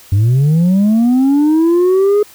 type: linear sweep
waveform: sine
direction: up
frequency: 94.1 to 420.5 Hz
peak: -5 dBFS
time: 0.12-2.23 s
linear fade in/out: 5 ms
effects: tanh soft clip ceiling -7 dBFS + white hiss -41 dBFS RMS until 2.34 s